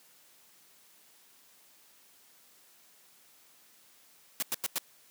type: noise bursts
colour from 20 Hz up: white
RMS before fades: -31 dBFS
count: 4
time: 4.4-4.782 s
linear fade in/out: 0 ms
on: 25 ms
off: 94 ms
effects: white hiss -61 dBFS RMS until 5.1 s + high-pass 150 Hz 12 dB/octave